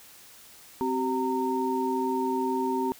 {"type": "tone cluster", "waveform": "sine", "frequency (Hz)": [260.4, 382.7, 919], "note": ["C4", "G4", "A#5"], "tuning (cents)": [-8, -42, -25], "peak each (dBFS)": -29, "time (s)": [0.81, 2.92], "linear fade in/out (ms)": 0, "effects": ["white hiss -51 dBFS RMS until 2.99 s"]}